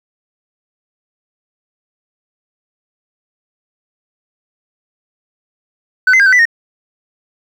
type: tone with pitch steps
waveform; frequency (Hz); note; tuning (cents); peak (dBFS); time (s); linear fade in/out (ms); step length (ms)
sine; 1510 / 2059 / 1608 / 1521 / 1982 / 1852; F#6 / C7 / G6 / F#6 / B6 / A#6; +35 / -28 / +44 / +47 / +6 / -12; -3; 6.07-6.454; 5; 64
effects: tanh soft clip ceiling -5 dBFS + 7-bit